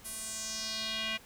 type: tone with band-pass filter sweep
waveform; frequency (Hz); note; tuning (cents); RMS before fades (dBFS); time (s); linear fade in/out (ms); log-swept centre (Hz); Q
square; 220; A3; 0; -37; 0.04-1.18; 20; 11000 to 2600; 2.6
effects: pink hiss -55 dBFS RMS until 1.25 s